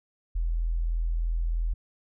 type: tone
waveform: sine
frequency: 41.56 Hz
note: E1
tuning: 15 cents sharp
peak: -24 dBFS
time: 0.35-1.74 s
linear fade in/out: 10 ms
effects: none